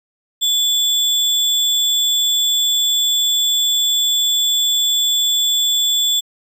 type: tone with sample-and-hold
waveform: sine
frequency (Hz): 3461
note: A7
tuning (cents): -29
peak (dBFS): -13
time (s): 0.41-6.21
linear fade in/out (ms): 20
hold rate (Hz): 11025
effects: resampled to 32000 Hz